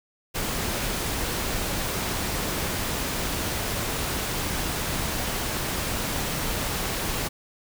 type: noise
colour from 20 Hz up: pink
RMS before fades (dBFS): -28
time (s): 0.34-7.29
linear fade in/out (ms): 20
effects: none